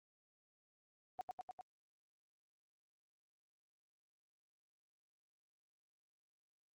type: tone with echo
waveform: sine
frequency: 742 Hz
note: F#5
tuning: 5 cents sharp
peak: -38 dBFS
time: 1.19-1.21 s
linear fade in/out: 0 ms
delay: 100 ms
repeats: 4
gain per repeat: -2 dB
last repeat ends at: 1.61 s
effects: Opus 24 kbps